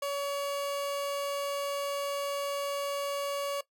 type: tone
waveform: 30% pulse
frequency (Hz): 565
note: C#5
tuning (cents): +33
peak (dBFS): -28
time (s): 0.02-3.61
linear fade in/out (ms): 5
effects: noise-tail reverb RT60 0.1 s tail -18 dB re dry